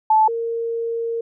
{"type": "tone pair in turn", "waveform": "sine", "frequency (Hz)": [871, 461.4], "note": ["A5", "A#4"], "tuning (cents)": [-18, -18], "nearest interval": "major seventh", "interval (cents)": 1100, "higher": "first", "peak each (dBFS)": [-11, -21], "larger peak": "first", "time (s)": [[0.1, 0.28], [0.28, 1.21]], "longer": "second", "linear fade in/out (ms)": 5, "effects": []}